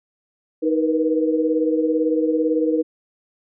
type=tone cluster; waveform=sine; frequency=313.6 / 473.3 / 491.2 Hz; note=D#4 / A#4 / B4; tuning=+14 / +26 / -9 cents; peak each=-19 / -22 / -23 dBFS; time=0.62-2.83 s; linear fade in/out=20 ms; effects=none